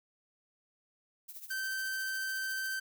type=noise with tremolo; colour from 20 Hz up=violet; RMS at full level=-44 dBFS; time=1.28-2.78 s; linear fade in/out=10 ms; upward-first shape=triangle; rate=14 Hz; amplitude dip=80%
type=tone; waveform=45% pulse; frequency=1550 Hz; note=G6; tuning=20 cents flat; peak=-34 dBFS; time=1.5-2.8 s; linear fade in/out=10 ms
effects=none